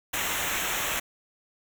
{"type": "noise with comb filter", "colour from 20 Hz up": "pink", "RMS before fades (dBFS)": -29, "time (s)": [0.13, 1], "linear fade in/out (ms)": 10, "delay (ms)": 0.21, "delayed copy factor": -0.8, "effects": []}